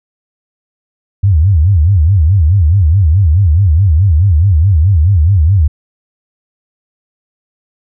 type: tone with vibrato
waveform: sine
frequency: 87.31 Hz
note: F2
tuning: in tune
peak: -5 dBFS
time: 1.23-5.68 s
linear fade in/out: 10 ms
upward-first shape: sine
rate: 4.7 Hz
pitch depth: 280 cents each way
effects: none

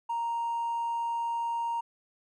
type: tone with hard clipping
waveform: triangle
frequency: 932.3 Hz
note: A#5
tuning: in tune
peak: -28 dBFS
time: 0.09-1.81 s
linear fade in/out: 10 ms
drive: 2 dB
effects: none

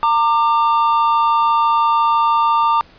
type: tone pair together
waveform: triangle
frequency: 916 / 1190 Hz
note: A#5 / D6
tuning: -31 / +22 cents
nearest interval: perfect fourth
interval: 453 cents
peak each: -13 / -13 dBFS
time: 0.03-2.81 s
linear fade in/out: 0 ms
effects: pink hiss -47 dBFS RMS until 2.98 s + resampled to 11025 Hz

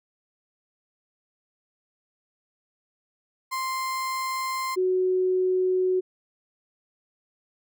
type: tone pair in turn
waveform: 35% pulse / sine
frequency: 1046.5 / 370 Hz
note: C6 / F#4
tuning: 0 / 0 cents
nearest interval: octave + tritone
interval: 1800 cents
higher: first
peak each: -25 / -20 dBFS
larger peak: second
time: 3.51-4.76 / 4.76-6.01 s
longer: neither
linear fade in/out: 20 ms
effects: none

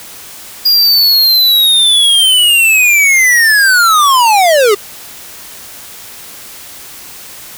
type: linear sweep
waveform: square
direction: down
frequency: 4864 to 387.2 Hz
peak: -6 dBFS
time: 0.65-4.75 s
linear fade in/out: 10 ms
effects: white hiss -31 dBFS RMS until 7.57 s

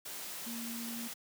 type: tone in noise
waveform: sine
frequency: 233.1 Hz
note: A#3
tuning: in tune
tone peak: -40 dBFS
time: 0.46-1.08 s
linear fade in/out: 10 ms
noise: white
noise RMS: -43 dBFS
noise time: 0.05-1.14 s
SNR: 0 dB
effects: high-pass 150 Hz 12 dB/octave

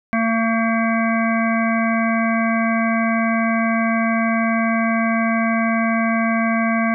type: harmonic tone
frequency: 226.6 Hz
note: A#3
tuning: 49 cents flat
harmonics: 1 / 3 / 5 / 7 / 9 / 10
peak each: -18 / -23 / -25 / -26 / -28 / -28 dBFS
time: 0.13-6.94 s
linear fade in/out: 0 ms
effects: none

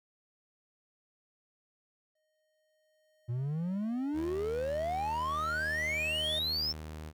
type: tone with exponential growth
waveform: square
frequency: 620 Hz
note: D#5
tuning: 6 cents flat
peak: -38 dBFS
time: 2.15-6.39 s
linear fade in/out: 5 ms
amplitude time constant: 920 ms
type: exponential sweep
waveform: triangle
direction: up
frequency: 115.4 to 5440 Hz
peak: -29 dBFS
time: 3.28-6.73 s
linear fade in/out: 20 ms
type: tone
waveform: sawtooth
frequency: 77.6 Hz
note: D#2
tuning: 4 cents flat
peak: -37 dBFS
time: 4.13-7.13 s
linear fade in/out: 50 ms
effects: none

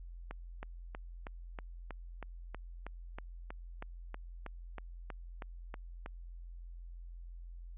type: click train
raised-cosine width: 0.5 ms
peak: -28 dBFS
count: 19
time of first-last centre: 0.31-6.061 s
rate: 3.13 Hz
effects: added 43 Hz sine -45 dBFS peak until 7.77 s + resampled to 8000 Hz

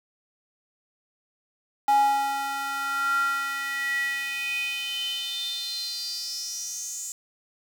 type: tone with high-pass filter sweep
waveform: square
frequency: 276.2 Hz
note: C#4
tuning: 6 cents flat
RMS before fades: -28 dBFS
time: 1.88-7.12 s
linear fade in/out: 0 ms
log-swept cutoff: 800 to 7200 Hz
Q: 8.1
effects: none

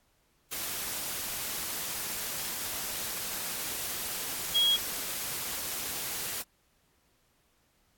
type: tone in noise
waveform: sine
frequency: 3297 Hz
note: G#7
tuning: 13 cents flat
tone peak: -22 dBFS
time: 4.54-4.77 s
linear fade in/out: 20 ms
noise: white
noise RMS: -35 dBFS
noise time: 0.51-6.43 s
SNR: +10 dB
effects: pink hiss -70 dBFS RMS until 7.97 s + AAC 64 kbps

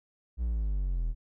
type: exponential sweep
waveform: triangle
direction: down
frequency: 61.74 to 38.89 Hz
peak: -25 dBFS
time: 0.37-1.15 s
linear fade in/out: 50 ms
effects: none

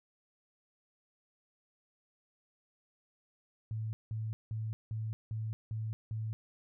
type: tone bursts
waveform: sine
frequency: 110 Hz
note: A2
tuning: in tune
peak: -34 dBFS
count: 7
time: 3.71-6.33 s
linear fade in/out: 0 ms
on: 220 ms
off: 180 ms
effects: none

